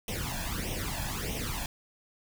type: noise with flanger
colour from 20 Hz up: pink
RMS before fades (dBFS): -34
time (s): 0.08-1.66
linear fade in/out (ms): 2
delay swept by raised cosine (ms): 0.33 to 1.21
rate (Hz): 1.6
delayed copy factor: +0.8
effects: none